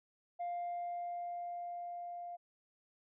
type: tone with level ramp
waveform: sine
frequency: 700 Hz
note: F5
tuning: 4 cents sharp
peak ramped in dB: -34 to -42 dBFS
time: 0.39-2.37 s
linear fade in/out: 20 ms
effects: tanh soft clip ceiling -35 dBFS